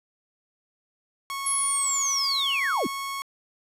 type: tone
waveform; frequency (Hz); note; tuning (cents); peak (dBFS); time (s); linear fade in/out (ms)
sawtooth; 1101; C#6; -12; -26; 1.3-3.22; 0
type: linear sweep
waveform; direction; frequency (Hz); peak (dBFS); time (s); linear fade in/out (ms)
sine; down; 11000 to 177.7; -23; 1.46-2.87; 5
effects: resampled to 32000 Hz + 8-bit